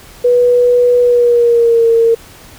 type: tone with pitch glide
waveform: sine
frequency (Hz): 489.1 to 459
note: B4 to A#4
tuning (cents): -17 to -27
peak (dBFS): -6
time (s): 0.24-2.15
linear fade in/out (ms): 10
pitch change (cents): -110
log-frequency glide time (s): 1-1.87
effects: pink hiss -38 dBFS RMS until 2.58 s